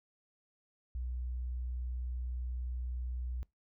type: tone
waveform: sine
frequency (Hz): 61.74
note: B1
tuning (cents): 0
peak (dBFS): -35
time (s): 0.95-3.43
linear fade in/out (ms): 0
effects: noise-tail reverb RT60 0.2 s tail -24 dB re dry